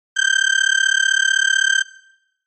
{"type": "tone with amplitude modulation", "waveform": "35% pulse", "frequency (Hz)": 1568, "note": "G6", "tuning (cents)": 0, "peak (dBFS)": -8, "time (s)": [0.16, 1.83], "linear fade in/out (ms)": 20, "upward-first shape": "sine", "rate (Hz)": 35.8, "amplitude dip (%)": 100, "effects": ["noise-tail reverb RT60 0.8 s tail -18 dB re dry", "MP3 32 kbps"]}